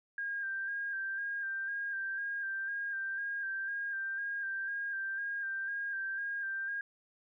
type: tone with vibrato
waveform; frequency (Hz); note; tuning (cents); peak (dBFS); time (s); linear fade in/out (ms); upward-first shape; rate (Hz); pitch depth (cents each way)
sine; 1600; G6; +35; -34; 0.18-6.81; 2; square; 2; 27
effects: none